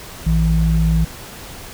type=tone pair together; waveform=sine; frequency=57.28 / 162 Hz; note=A#1 / E3; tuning=-30 / -30 cents; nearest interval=octave + tritone; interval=1800 cents; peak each=-15 dBFS; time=0.26-1.05 s; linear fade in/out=10 ms; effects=pink hiss -35 dBFS RMS until 1.73 s